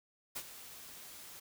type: noise with ADSR envelope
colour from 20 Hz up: white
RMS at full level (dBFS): -39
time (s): 0.35-1.4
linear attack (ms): 16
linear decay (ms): 58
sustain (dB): -12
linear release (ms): 10
effects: none